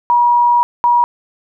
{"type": "tone pair in turn", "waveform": "sine", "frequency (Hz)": [960, 960], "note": ["B5", "B5"], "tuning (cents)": [-49, -49], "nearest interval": "unison", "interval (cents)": 0, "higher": "neither", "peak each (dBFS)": -8, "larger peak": "neither", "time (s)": [[0.1, 0.63], [0.84, 1.04]], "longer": "first", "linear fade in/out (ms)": 0, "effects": []}